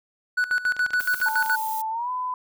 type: tone with tremolo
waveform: triangle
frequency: 1480 Hz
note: F#6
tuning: in tune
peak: -17 dBFS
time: 0.37-1.56 s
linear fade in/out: 10 ms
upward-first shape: square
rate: 7.1 Hz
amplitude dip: 80%
type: clicks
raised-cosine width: 0.2 ms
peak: -21 dBFS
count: 8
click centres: 0.766 / 0.864 / 0.906 / 0.939 / 1.01 / 1.137 / 1.202 / 1.461 s
type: noise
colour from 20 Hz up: violet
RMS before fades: -35 dBFS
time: 0.99-1.82 s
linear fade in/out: 10 ms
type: tone with pitch glide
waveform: sine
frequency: 880 to 1005 Hz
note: A5 to B5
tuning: 0 to +30 cents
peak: -25 dBFS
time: 1.26-2.34 s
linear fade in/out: 2 ms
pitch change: +230 cents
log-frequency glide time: 1.9-2.1 s
effects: none